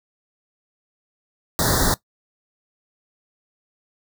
pink band-stop noise, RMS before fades -19 dBFS, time 1.59-1.94 s, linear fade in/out 0 ms, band 1900 to 3600 Hz, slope 96 dB/octave, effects noise-tail reverb RT60 0.1 s tail -18 dB re dry

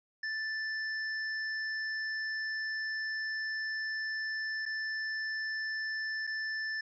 square tone with dropouts, 1760 Hz, A6, in tune, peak -34 dBFS, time 0.23-6.81 s, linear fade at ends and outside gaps 5 ms, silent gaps 4.655-4.661 / 6.269-6.273 s, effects resampled to 16000 Hz + 12-bit

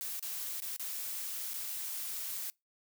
blue noise with dropouts, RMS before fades -39 dBFS, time 0.01-2.5 s, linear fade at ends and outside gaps 0 ms, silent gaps 0.195-0.226 / 0.602-0.621 / 0.764-0.796 / 1.535-1.541 s, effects noise-tail reverb RT60 0.2 s tail -24 dB re dry

